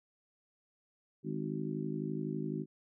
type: harmonic tone with a mistuned harmonic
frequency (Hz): 51.9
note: G#1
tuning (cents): 0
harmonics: 3 / 4 / 5 / 6 / 7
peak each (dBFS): -39 / -40 / -41 / -42 / -42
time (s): 1.23-2.66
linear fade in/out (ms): 50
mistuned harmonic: 7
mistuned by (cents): +47
effects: none